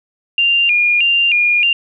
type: tone with vibrato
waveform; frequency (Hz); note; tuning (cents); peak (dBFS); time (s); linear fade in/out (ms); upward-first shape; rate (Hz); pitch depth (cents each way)
sine; 2600; E7; -24; -10; 0.38-1.73; 2; square; 1.6; 120
effects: none